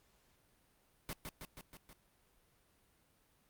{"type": "noise with echo", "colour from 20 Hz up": "pink", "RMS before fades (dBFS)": -42, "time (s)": [1.09, 1.13], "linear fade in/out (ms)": 0, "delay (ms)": 160, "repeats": 5, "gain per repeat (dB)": -3, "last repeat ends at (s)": 1.93, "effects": ["pink hiss -72 dBFS RMS until 3.49 s", "Opus 48 kbps"]}